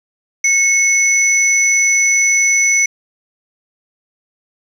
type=tone pair together; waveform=sine; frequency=2188 / 5981 Hz; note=C#7 / F#8; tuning=-23 / +18 cents; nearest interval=octave + perfect fourth; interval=1741 cents; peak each=-12 dBFS; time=0.44-2.86 s; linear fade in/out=5 ms; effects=tanh soft clip ceiling -3 dBFS + 7-bit